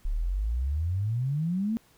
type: exponential sweep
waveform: sine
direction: up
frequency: 34.27 to 233.1 Hz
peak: -25 dBFS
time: 0.05-1.77 s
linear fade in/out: 0 ms
effects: pink hiss -61 dBFS RMS until 1.97 s